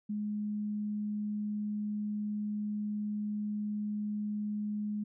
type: tone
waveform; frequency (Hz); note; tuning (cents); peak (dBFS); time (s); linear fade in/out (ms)
sine; 209.3; G#3; +14; -32; 0.09-5.04; 10
effects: none